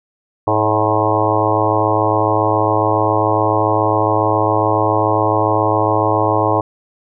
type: harmonic tone with a mistuned harmonic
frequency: 107.2 Hz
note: A2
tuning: 45 cents flat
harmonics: 1 / 3 / 4 / 5 / 6 / 7 / 8 / 9 / 10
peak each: -21 / -21 / -21 / -21 / -21 / -21 / -21 / -21 / -21 dBFS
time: 0.47-6.61 s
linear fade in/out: 5 ms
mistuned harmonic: 5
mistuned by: +39 cents
effects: none